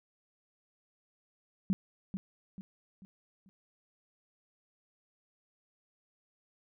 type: tone with echo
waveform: sine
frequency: 191.3 Hz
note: G3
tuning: 42 cents flat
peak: -25 dBFS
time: 1.7-1.73 s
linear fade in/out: 0 ms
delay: 440 ms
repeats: 4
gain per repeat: -8 dB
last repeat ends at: 3.49 s
effects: none